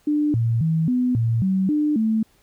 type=tone with pitch steps; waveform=sine; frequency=297.8 / 115.2 / 161.2 / 250 / 114.8 / 190 / 299.6 / 220.3 Hz; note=D4 / A#2 / E3 / B3 / A#2 / F#3 / D4 / A3; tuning=+24 / -20 / -38 / +21 / -26 / +46 / +35 / +2 cents; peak=-17 dBFS; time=0.07-2.23 s; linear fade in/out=5 ms; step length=270 ms; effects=pink hiss -60 dBFS RMS until 2.42 s